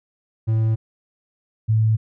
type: tone pair in turn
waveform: triangle / sine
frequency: 111.1 / 110.08 Hz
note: A2 / A2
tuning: +17 / +1 cents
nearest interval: unison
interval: 16 cents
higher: first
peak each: -14 dBFS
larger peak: neither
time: 0.47-0.76 / 1.68-1.97 s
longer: neither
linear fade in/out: 20 ms
effects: none